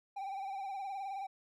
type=tone with vibrato; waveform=triangle; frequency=784 Hz; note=G5; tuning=in tune; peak=-36 dBFS; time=0.16-1.27 s; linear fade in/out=10 ms; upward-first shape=sine; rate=19 Hz; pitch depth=54 cents each way; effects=none